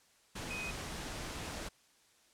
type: tone in noise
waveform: sine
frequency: 2507 Hz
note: D#7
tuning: 12 cents sharp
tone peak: -39 dBFS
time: 0.5-0.71 s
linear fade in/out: 10 ms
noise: pink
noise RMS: -42 dBFS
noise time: 0.35-1.69 s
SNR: 0 dB
effects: white hiss -67 dBFS RMS until 2.33 s + low-pass 9000 Hz 12 dB/octave